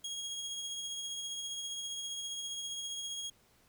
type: tone with tremolo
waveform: 25% pulse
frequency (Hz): 3286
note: G#7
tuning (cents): -19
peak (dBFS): -33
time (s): 0.04-3.3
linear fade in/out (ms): 5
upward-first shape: triangle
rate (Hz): 15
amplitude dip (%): 35
effects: pink hiss -67 dBFS RMS until 3.68 s